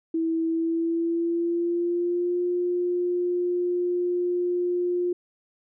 sine tone with pitch glide, 326.9 to 354.4 Hz, E4 to F4, -14 to +25 cents, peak -22 dBFS, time 0.14-5.13 s, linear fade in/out 5 ms, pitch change +139 cents, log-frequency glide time 0.46-2.41 s, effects none

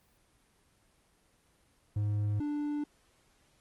triangle tone pair in turn, 104.1 / 294.4 Hz, G#2 / D4, +5 / +4 cents, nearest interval octave + tritone, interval 1799 cents, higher second, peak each -26 / -29 dBFS, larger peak first, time 1.96-2.4 / 2.4-2.84 s, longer neither, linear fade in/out 5 ms, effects pink hiss -68 dBFS RMS until 3.6 s + Opus 24 kbps

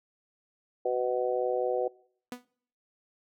harmonic tone, 124.5 Hz, B2, 14 cents sharp, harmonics 3 / 4 / 5 / 6, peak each -32 / -28 / -34 / -34 dBFS, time 0.85-1.88 s, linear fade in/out 5 ms
sawtooth tone with exponential decay, 246.9 Hz, B3, in tune, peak -29 dBFS, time 2.32-2.45 s, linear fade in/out 2 ms, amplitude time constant 28 ms
effects noise-tail reverb RT60 0.6 s tail -24 dB re dry

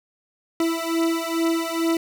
40% pulse beating tone pair, 329.3 / 331.6 Hz, E4 / E4, -2 / +10 cents, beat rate 2.3 Hz, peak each -23 dBFS, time 0.6-1.97 s, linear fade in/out 2 ms, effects none

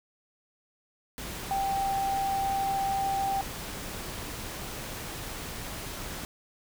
sine tone in noise, 784 Hz, G5, in tune, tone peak -26 dBFS, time 1.51-3.41 s, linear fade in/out 0 ms, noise pink, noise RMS -38 dBFS, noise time 1.18-6.25 s, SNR +9 dB, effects none

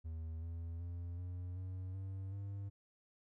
triangle tone with pitch steps, 80.7 / 83.55 / 86.49 / 89.54 / 92.7 / 95.97 / 99.35 Hz, E2 / E2 / F2 / F2 / F#2 / G2 / G2, -36 / +24 / -16 / +44 / +4 / -36 / +24 cents, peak -39 dBFS, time 0.04-2.7 s, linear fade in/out 20 ms, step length 380 ms, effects none

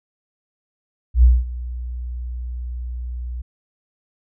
sine tone with ADSR envelope, 60.9 Hz, B1, 24 cents flat, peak -6 dBFS, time 1.14-3.42 s, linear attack 92 ms, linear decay 210 ms, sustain -19 dB, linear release 10 ms, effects none

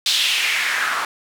white noise with band-pass filter sweep, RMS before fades -20 dBFS, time 0.06-1.05 s, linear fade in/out 2 ms, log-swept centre 3900 to 1200 Hz, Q 3, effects none

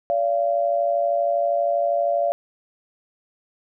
sine tone pair together, 574 / 686.6 Hz, D5 / F5, -40 / -30 cents, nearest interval minor third, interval 310 cents, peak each -21 dBFS, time 0.1-2.32 s, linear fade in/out 0 ms, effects none

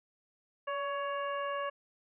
harmonic tone with a mistuned harmonic, 559 Hz, C#5, 14 cents sharp, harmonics 1 / 2 / 3 / 4 / 5, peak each -36 / -36 / -42 / -52 / -47 dBFS, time 0.67-1.7 s, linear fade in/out 10 ms, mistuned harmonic 1, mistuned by +31 cents, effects none

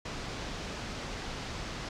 pink low-pass noise, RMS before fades -39 dBFS, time 0.05-1.89 s, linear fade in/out 5 ms, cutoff 6200 Hz, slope 24 dB/octave, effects none

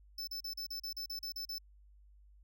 square tone bursts, 5274 Hz, E8, in tune, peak -39 dBFS, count 11, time 0.18-1.584 s, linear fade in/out 5 ms, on 94 ms, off 37 ms, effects added 50 Hz sine -58 dBFS peak until 2.43 s

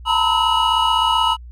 triangle tone cluster, 900 / 936 / 1003 / 1292 / 2915 Hz, A5 / A#5 / B5 / E6 / F#7, +39 / +7 / +26 / -35 / -26 cents, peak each -19 dBFS, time 0.05-1.37 s, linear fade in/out 50 ms, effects added 60 Hz sine -34 dBFS peak until 1.51 s

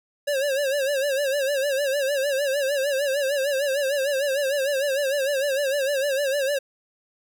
square tone with vibrato, 554.4 Hz, C#5, in tune, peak -22 dBFS, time 0.27-6.59 s, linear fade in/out 10 ms, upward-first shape sine, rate 6.6 Hz, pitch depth 98 cents each way, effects none

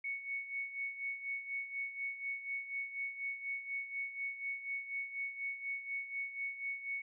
sine tone with tremolo, 2219 Hz, C#7, 1 cent sharp, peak -35 dBFS, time 0.04-7.02 s, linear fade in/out 5 ms, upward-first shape sine, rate 4.1 Hz, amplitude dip 70%, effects none

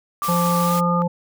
sine tone with pitch glide, 1176 to 1217.5 Hz, D6 to D#6, +2 to -38 cents, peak -21 dBFS, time 0.22-1.02 s, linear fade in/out 0 ms, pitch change +60 cents, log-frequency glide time 0.64-0.76 s
white noise, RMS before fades -30 dBFS, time 0.22-0.81 s, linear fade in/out 20 ms
harmonic tone, 174 Hz, F3, 6 cents flat, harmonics 1 / 3 / 5, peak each -19 / -24 / -26 dBFS, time 0.28-1.08 s, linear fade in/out 10 ms
effects none

